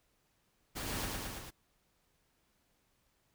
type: noise with echo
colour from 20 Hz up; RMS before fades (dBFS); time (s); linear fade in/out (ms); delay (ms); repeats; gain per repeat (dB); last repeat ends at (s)
pink; -40; 0.75-1.07; 20; 110; 4; -2; 1.51
effects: pink hiss -75 dBFS RMS until 3.34 s